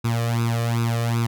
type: tone with flanger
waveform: sawtooth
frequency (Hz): 116.54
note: A#2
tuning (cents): 0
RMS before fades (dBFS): -22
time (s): 0.04-1.27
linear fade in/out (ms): 10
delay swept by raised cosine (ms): 0.79 to 1.7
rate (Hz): 2.6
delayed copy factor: +0.85
effects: none